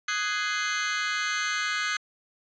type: chord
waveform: sawtooth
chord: Ab dominant seventh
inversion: second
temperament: just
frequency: 1245.9 / 1495.1 / 1661.2 / 2077 Hz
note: Eb6 / Gb6 / Ab6 / C7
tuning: +2 / +18 / 0 / -13 cents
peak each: -28 dBFS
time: 0.08-1.97 s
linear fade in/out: 5 ms
effects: resampled to 16000 Hz